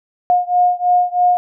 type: beating tone pair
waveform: sine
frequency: 715 / 718.1 Hz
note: F5 / F5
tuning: +41 / +48 cents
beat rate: 3.1 Hz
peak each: -14 / -15 dBFS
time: 0.3-1.37 s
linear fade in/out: 0 ms
effects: none